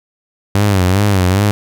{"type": "tone with vibrato", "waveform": "sawtooth", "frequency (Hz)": 96.8, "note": "G2", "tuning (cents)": -21, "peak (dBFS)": -6, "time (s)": [0.55, 1.51], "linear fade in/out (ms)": 0, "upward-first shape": "sine", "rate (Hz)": 2.5, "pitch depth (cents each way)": 120, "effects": []}